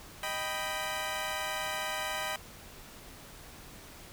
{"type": "chord", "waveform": "15% pulse", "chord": "Eb augmented", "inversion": "none", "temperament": "equal", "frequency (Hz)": [622.3, 784, 987.8], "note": ["Eb5", "G5", "B5"], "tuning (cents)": [0, 0, 0], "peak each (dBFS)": -31, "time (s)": [0.23, 2.36], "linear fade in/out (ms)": 2, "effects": ["pink hiss -50 dBFS RMS until 4.12 s"]}